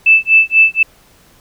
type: tone with tremolo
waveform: sine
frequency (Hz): 2637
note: E7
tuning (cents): 0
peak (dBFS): -3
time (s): 0.06-0.83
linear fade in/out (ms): 5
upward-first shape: sine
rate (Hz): 4.1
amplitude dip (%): 100
effects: pink hiss -48 dBFS RMS until 1.4 s